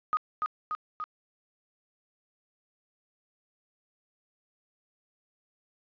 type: tone with echo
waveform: sine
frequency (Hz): 1244.5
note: D#6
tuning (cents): 0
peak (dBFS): -23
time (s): 0.13-0.17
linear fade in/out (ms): 0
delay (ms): 290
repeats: 3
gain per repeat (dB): -3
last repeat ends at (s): 1.04
effects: resampled to 11025 Hz + 10-bit